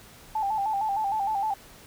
sine tone with vibrato, 830.6 Hz, G#5, in tune, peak -24 dBFS, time 0.35-1.54 s, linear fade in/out 5 ms, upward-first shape square, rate 6.5 Hz, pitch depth 81 cents each way, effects pink hiss -50 dBFS RMS until 1.86 s

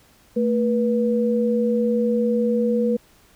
sine tone pair together, 222.9 / 485.3 Hz, A3 / B4, +23 / -30 cents, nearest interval octave + minor second, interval 1347 cents, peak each -20 dBFS, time 0.36-2.97 s, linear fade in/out 10 ms, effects pink hiss -55 dBFS RMS until 3.35 s

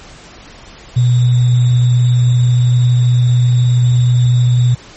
sine tone with sample-and-hold, 122.7 Hz, B2, 11 cents flat, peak -7 dBFS, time 0.96-4.75 s, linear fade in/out 10 ms, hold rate 3675 Hz, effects pink hiss -37 dBFS RMS until 4.96 s + MP3 32 kbps

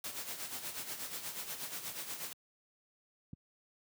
white noise with tremolo, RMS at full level -40 dBFS, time 0.04-2.33 s, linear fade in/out 2 ms, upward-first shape sine, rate 8.3 Hz, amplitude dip 60%
click, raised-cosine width 5 ms, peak -31 dBFS, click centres 3.333 s
effects high-pass 100 Hz 12 dB/octave

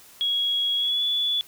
sine tone with pitch glide, 3322 to 3435 Hz, G#7 to A7, 0 to -42 cents, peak -21 dBFS, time 0.21-1.41 s, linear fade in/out 0 ms, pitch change +58 cents, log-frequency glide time 0.77-1.03 s, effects white hiss -50 dBFS RMS until 1.47 s

